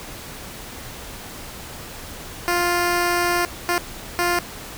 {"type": "tone bursts at uneven times", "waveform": "10% pulse", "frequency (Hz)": 350, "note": "F4", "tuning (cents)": 4, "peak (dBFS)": -10, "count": 3, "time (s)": [[2.48, 3.45], [3.69, 3.78], [4.19, 4.39]], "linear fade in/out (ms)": 0, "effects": ["pink hiss -36 dBFS RMS until 4.77 s"]}